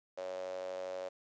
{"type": "tone with high-pass filter", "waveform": "sawtooth", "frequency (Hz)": 92.5, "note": "F#2", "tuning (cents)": 0, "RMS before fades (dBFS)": -41, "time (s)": [0.17, 1.09], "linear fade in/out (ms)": 10, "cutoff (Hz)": 560, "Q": 9.1, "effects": ["resampled to 16000 Hz", "11-bit"]}